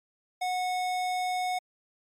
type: tone with hard clipping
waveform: sine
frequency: 732 Hz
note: F#5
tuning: 19 cents flat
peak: -29 dBFS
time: 0.41-1.59 s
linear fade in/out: 10 ms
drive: 18 dB
effects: MP3 64 kbps